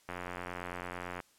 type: click train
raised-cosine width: 0.5 ms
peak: -24 dBFS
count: 100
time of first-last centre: 0.09-1.202 s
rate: 89 Hz
effects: white hiss -66 dBFS RMS until 1.38 s + low-pass 11000 Hz 12 dB/octave